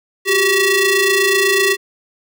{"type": "ring-modulated tone", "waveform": "sawtooth", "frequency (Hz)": 764, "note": "G5", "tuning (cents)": -45, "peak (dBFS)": -5, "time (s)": [0.25, 1.77], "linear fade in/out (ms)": 50, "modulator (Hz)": 1160, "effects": []}